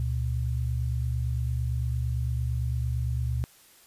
sine tone pair together, 71.15 / 120 Hz, C#2 / B2, +46 / -49 cents, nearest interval major sixth, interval 905 cents, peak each -28 dBFS, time 0-3.44 s, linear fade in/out 0 ms, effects white hiss -56 dBFS RMS until 3.86 s + resampled to 32000 Hz

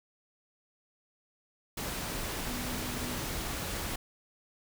sine tone in noise, 246.9 Hz, B3, in tune, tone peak -40 dBFS, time 2.47-3.18 s, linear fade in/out 5 ms, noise pink, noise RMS -36 dBFS, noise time 1.77-3.96 s, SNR -7 dB, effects none

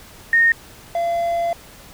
sine / triangle tone pair in turn, 1844 / 683 Hz, A#6 / F5, -19 / -39 cents, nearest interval octave + perfect fourth, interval 1720 cents, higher first, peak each -11 / -16 dBFS, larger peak first, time 0.33-0.52 / 0.95-1.53 s, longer second, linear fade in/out 2 ms, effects pink hiss -43 dBFS RMS until 1.93 s

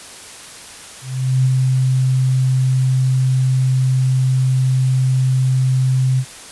sine tone with ADSR envelope, 130 Hz, C3, 11 cents flat, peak -10 dBFS, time 1.01-6.25 s, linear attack 440 ms, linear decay 32 ms, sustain -2 dB, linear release 64 ms, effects white hiss -36 dBFS RMS until 6.51 s + resampled to 24000 Hz

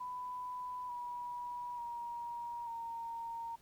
sine tone with pitch steps, 996 / 971.6 / 947.7 / 924.5 Hz, B5 / B5 / A#5 / A#5, +14 / -29 / +28 / -15 cents, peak -39 dBFS, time 0-3.56 s, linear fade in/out 10 ms, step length 890 ms, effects pink hiss -66 dBFS RMS until 3.61 s + MP3 96 kbps

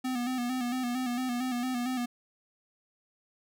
square tone with vibrato, 249.2 Hz, B3, 16 cents sharp, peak -30 dBFS, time 0.04-2.06 s, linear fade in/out 10 ms, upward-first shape square, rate 4.4 Hz, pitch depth 50 cents each way, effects none

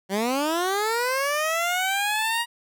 15% pulse linear sweep, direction up, 185 to 954 Hz, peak -16 dBFS, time 0.09-2.46 s, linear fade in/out 50 ms, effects none

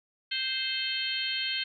harmonic tone with a mistuned harmonic, 523.3 Hz, C5, in tune, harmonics 3 / 4 / 5 / 6 / 7 / 8, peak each -38 / -38 / -37 / -32 / -40 / -35 dBFS, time 0.31-1.64 s, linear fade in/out 10 ms, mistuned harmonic 8, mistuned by +25 cents, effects none

